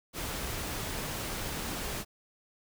pink noise, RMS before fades -36 dBFS, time 0.13-2.05 s, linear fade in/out 50 ms, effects none

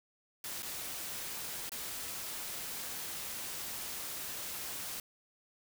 white noise with dropouts, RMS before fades -41 dBFS, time 0.44-5 s, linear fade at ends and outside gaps 2 ms, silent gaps 0.623-0.629 / 1.694-1.718 s, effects none

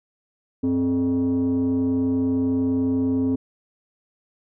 sine tone with frequency modulation, 263.4 Hz, C4, 12 cents sharp, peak -17 dBFS, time 0.63-3.36 s, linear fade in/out 10 ms, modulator 166 Hz, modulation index 0.54, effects tanh soft clip ceiling -16 dBFS

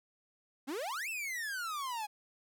45% pulse exponential two-way sweep, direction up then down, 249.1 to 2717 to 817 Hz, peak -36 dBFS, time 0.67-2.07 s, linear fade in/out 20 ms, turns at 1.09 s, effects none

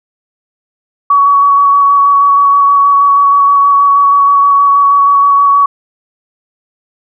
sine tone with vibrato, 1127 Hz, C#6, 28 cents sharp, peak -4 dBFS, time 1.1-5.66 s, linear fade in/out 5 ms, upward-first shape square, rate 6.3 Hz, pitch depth 11 cents each way, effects none

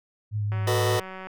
sine tone with vibrato, 104.7 Hz, G#2, 15 cents sharp, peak -24 dBFS, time 0.31-1.01 s, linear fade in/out 50 ms, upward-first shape sine, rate 5.3 Hz, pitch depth 24 cents each way
click train, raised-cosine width 0.5 ms, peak -24 dBFS, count 142, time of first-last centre 0.52-1.27 s, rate 188 Hz
sawtooth chord, B dominant seventh, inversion second, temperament just, 370.4 / 444.5 / 493.9 / 617.4 Hz, F#4 / A4 / B4 / D#5, +2 / +18 / 0 / -14 cents, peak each -23 / -27 / -24 / -26 dBFS, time 0.67-1 s, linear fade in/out 5 ms
effects none

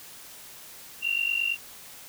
sine tone pair together, 2734 / 2783 Hz, F7 / F7, -37 / -7 cents, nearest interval unison, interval 30 cents, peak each -27 / -27 dBFS, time 1.01-1.57 s, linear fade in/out 50 ms, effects white hiss -46 dBFS RMS until 2.08 s

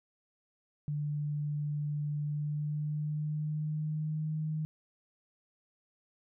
sine tone with pitch glide, 147.8 to 155.33 Hz, D3 to D#3, +11 to -3 cents, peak -31 dBFS, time 0.88-4.65 s, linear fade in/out 0 ms, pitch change +86 cents, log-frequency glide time 2.23-4.34 s, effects none

